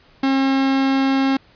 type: tone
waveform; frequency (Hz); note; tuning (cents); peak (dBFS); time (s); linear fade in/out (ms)
45% pulse; 269.4; C#4; -49; -15; 0.23-1.37; 5
effects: pink hiss -52 dBFS RMS until 1.55 s + resampled to 11025 Hz